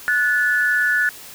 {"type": "tone pair together", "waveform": "sine", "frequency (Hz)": [1469, 1731.9], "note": ["F#6", "A6"], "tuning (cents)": [-13, -28], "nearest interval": "minor third", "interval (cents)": 285, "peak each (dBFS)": -18, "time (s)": [0.08, 1.09], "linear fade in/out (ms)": 0, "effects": ["white hiss -39 dBFS RMS until 1.34 s"]}